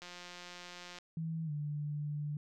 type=click train; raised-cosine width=0.2 ms; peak=-31 dBFS; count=172; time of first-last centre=0.02-0.986 s; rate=177 Hz
type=tone with pitch glide; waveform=sine; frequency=162.2 to 147.88 Hz; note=E3 to D3; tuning=-28 to +12 cents; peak=-35 dBFS; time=1.17-2.37 s; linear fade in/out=2 ms; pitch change=-160 cents; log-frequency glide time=1.45-1.51 s
effects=none